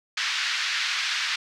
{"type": "band-pass noise", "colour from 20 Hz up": "pink", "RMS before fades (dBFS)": -27, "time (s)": [0.17, 1.36], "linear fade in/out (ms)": 5, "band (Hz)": [1500, 5200], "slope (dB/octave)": 24, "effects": []}